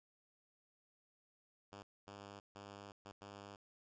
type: tone bursts at uneven times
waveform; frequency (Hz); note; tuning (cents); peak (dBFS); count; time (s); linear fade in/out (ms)
5% pulse; 100.5; G2; +44; -40; 5; 1.72-1.83 / 2.07-2.4 / 2.55-2.92 / 3.05-3.12 / 3.21-3.56; 5
effects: resampled to 16000 Hz